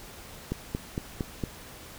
click train, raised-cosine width 3 ms, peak -16 dBFS, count 5, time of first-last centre 0.52-1.437 s, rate 4.36 Hz, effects pink hiss -46 dBFS RMS until 1.98 s

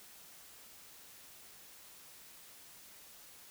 silence, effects white hiss -56 dBFS RMS until 3.5 s

